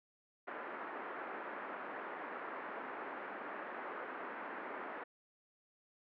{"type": "band-pass noise", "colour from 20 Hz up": "white", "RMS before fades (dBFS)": -45, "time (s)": [0.47, 5.04], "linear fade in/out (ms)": 10, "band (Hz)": [260, 1700], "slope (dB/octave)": 24, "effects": ["low-pass 3000 Hz 12 dB/octave"]}